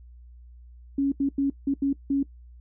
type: tone bursts at uneven times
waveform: sine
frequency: 277.2 Hz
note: C#4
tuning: in tune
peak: -20 dBFS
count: 6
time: 0.98-1.12 / 1.2-1.29 / 1.38-1.5 / 1.67-1.74 / 1.82-1.93 / 2.1-2.23 s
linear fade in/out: 5 ms
effects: noise-tail reverb RT60 0.1 s tail -19 dB re dry + added 60 Hz sine -45 dBFS peak until 2.6 s